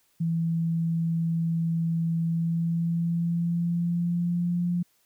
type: tone with pitch glide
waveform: sine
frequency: 165.5 to 175.14 Hz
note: E3 to F3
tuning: +7 to +5 cents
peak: -23 dBFS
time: 0.2-4.83 s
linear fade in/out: 10 ms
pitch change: +98 cents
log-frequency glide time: 2.22-4.7 s
effects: white hiss -67 dBFS RMS until 5.05 s